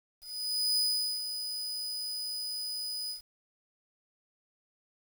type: tone with ADSR envelope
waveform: 40% pulse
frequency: 4978 Hz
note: D#8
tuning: in tune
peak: -24 dBFS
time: 0.2-3.22 s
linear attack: 570 ms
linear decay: 440 ms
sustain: -9 dB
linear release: 120 ms
effects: 9-bit